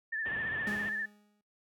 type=tone with vibrato; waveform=sine; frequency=1770 Hz; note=A6; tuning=10 cents sharp; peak=-32 dBFS; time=0.12-1.06 s; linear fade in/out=10 ms; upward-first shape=triangle; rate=15 Hz; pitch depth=67 cents each way
type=low-pass noise; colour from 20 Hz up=pink; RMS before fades=-44 dBFS; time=0.25-0.9 s; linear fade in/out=10 ms; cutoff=3400 Hz; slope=96 dB/octave
type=tone with exponential decay; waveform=40% pulse; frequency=207.7 Hz; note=G#3; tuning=in tune; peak=-33 dBFS; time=0.67-1.41 s; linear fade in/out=2 ms; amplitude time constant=160 ms
effects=noise-tail reverb RT60 0.3 s tail -25 dB re dry + high-pass 80 Hz 12 dB/octave